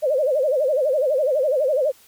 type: tone with vibrato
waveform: sine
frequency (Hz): 561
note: C#5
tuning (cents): +21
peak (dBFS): -16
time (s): 0.02-1.92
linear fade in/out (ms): 20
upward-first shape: sine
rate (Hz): 12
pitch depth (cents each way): 190
effects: white hiss -52 dBFS RMS until 2.07 s + MP3 96 kbps